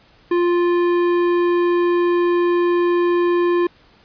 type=tone with tanh clipping; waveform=sine; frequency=349.2 Hz; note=F4; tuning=in tune; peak=-16 dBFS; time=0.31-3.67 s; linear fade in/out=5 ms; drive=14 dB; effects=pink hiss -52 dBFS RMS until 4.04 s + resampled to 11025 Hz